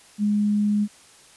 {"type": "tone", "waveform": "sine", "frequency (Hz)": 207.7, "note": "G#3", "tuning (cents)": 0, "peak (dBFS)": -18, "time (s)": [0.18, 0.88], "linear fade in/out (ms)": 50, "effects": ["white hiss -51 dBFS RMS until 1.36 s", "resampled to 24000 Hz"]}